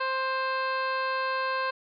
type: harmonic tone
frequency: 525 Hz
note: C5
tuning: 6 cents sharp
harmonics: 1 / 2 / 3 / 4 / 5 / 6 / 7 / 8 / 9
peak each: -33 / -29 / -32 / -45 / -38 / -49 / -50 / -41 / -53 dBFS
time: 0-1.71 s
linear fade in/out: 10 ms
effects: none